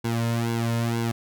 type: tone with flanger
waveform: sawtooth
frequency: 116.3 Hz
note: A#2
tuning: 4 cents flat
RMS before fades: -25 dBFS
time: 0.04-1.12 s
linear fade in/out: 10 ms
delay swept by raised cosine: 1.6 to 2.6 ms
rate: 2.1 Hz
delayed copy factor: -1
effects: none